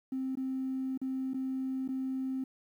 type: tone with dropouts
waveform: triangle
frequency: 262.9 Hz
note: C4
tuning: 8 cents sharp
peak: -28 dBFS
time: 0.12-2.44 s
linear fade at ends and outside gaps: 5 ms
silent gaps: 0.354-0.371 / 0.976-1.015 / 1.335-1.343 / 1.878-1.888 s
effects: tanh soft clip ceiling -29 dBFS + 11-bit